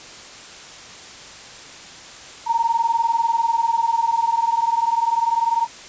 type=tone pair together; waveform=sine; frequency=912.1 / 932.3 Hz; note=A#5 / A#5; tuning=-38 / 0 cents; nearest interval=unison; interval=38 cents; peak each=-20 / -19 dBFS; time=2.46-5.67 s; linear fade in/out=20 ms; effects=white hiss -39 dBFS RMS until 5.88 s + resampled to 16000 Hz